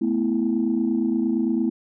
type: chord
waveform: sine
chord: A suspended second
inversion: none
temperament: equal with one note detuned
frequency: 220 / 248.7 / 329.6 Hz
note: A3 / B3 / E4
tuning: 0 / +12 / 0 cents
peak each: -23 dBFS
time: 0.01-1.7 s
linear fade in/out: 10 ms
effects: tanh soft clip ceiling -12 dBFS